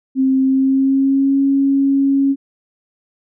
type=tone with pitch glide; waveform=sine; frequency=264.6 to 275 Hz; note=C4 to C#4; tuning=+20 to -14 cents; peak=-11 dBFS; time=0.15-2.36 s; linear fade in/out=50 ms; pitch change=+66 cents; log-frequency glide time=0.42-1.4 s; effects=none